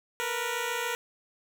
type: tone pair together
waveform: 10% pulse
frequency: 460.3 / 487.4 Hz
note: A#4 / B4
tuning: -22 / -23 cents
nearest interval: minor second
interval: 99 cents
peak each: -25 / -23 dBFS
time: 0.2-0.95 s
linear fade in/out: 0 ms
effects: none